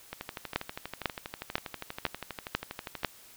two click trains, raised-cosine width 0.3 ms, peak -20 / -10 dBFS, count 37 / 6, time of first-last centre 0.13-3.033 / 0.56-3.048 s, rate 12.4 / 2.01 Hz, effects white hiss -54 dBFS RMS until 3.36 s

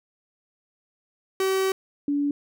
45% pulse / sine tone pair in turn, 382.4 / 287 Hz, G4 / D4, -43 / -40 cents, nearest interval perfect fourth, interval 497 cents, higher first, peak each -21 dBFS, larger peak neither, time 1.4-1.72 / 2.08-2.31 s, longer first, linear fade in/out 2 ms, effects none

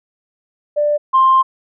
sine tone pair in turn, 591 / 1053 Hz, D5 / C6, +11 / +11 cents, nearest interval minor seventh, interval 1000 cents, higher second, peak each -12 / -7 dBFS, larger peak second, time 0.76-0.98 / 1.13-1.43 s, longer second, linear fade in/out 20 ms, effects tanh soft clip ceiling -3 dBFS

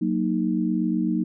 sine chord, D# minor, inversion first, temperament equal, 185 / 233.1 / 311.1 Hz, F#3 / A#3 / D#4, 0 / 0 / 0 cents, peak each -25 dBFS, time 0.01-1.24 s, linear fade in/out 10 ms, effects none

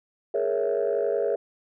sine chord, A# half-diminished seventh, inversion third, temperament equal, 415.3 / 466.2 / 554.4 / 659.3 Hz, G#4 / A#4 / C#5 / E5, 0 / 0 / 0 / 0 cents, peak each -26 / -26 / -27 / -29 dBFS, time 0.34-1.36 s, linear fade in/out 5 ms, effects tanh soft clip ceiling -16 dBFS

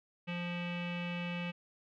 square tone with low-pass filter, 174.61 Hz, F3, in tune, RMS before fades -38 dBFS, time 0.27-1.52 s, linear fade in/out 20 ms, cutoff 2700 Hz, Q 6.4, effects none

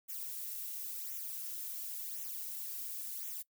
violet noise with flanger, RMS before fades -42 dBFS, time 0.08-3.43 s, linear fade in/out 20 ms, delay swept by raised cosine 0.21 to 3.61 ms, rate 0.94 Hz, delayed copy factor -0.75, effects noise-tail reverb RT60 0.1 s tail -22 dB re dry

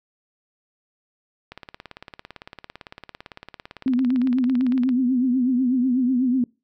click train, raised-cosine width 0.3 ms, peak -21 dBFS, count 61, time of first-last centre 1.52-4.891 s, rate 17.8 Hz
sine tone with vibrato, 253.1 Hz, B3, 43 cents sharp, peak -17 dBFS, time 3.86-6.44 s, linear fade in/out 2 ms, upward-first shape triangle, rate 8.1 Hz, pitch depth 110 cents each way
effects noise-tail reverb RT60 0.3 s tail -26 dB re dry

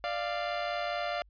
sawtooth tone pair together, 590.5 / 695 Hz, D5 / F5, +9 / -9 cents, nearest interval minor third, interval 282 cents, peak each -31 / -29 dBFS, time 0.04-1.22 s, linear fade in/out 0 ms, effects added 50 Hz sine -57 dBFS peak until 1.29 s + resampled to 11025 Hz

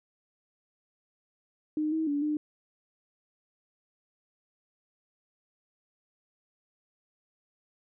sine tone with pitch steps, 306 / 318.7 / 288 / 301.2 Hz, D#4 / D#4 / D4 / D4, -29 / +42 / -34 / +44 cents, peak -26 dBFS, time 1.77-2.37 s, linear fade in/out 2 ms, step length 150 ms, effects none

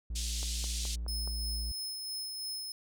triangle tone, 57.8 Hz, A#1, 14 cents flat, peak -32 dBFS, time 0.1-1.72 s, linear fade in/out 5 ms
pink band-pass noise, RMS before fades -39 dBFS, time 0.15-0.96 s, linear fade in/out 10 ms, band 3500 to 9200 Hz, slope 24 dB/octave
click train, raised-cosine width 1 ms, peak -32 dBFS, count 5, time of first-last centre 0.43-1.276 s, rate 4.73 Hz
sawtooth tone with tremolo, 5190 Hz, E8, 28 cents flat, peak -33 dBFS, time 1.08-2.72 s, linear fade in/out 2 ms, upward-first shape sine, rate 3 Hz, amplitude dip 30%
effects none

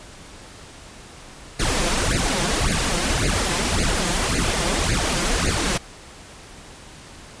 pink noise with flanger, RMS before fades -21 dBFS, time 1.59-5.78 s, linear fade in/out 10 ms, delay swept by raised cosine 0.44 to 5.84 ms, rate 1.8 Hz, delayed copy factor +1, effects pink hiss -42 dBFS RMS until 7.4 s + resampled to 22050 Hz

